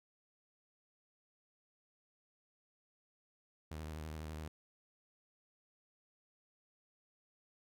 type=tone with vibrato; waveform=sawtooth; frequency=77.78 Hz; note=D#2; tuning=in tune; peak=-39 dBFS; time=3.71-4.48 s; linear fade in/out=5 ms; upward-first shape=triangle; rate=12 Hz; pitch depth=58 cents each way; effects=none